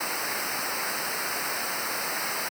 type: noise with comb filter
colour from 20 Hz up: pink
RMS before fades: -30 dBFS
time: 0-2.49 s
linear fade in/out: 10 ms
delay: 0.29 ms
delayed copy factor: -0.95
effects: high-pass 150 Hz 12 dB/octave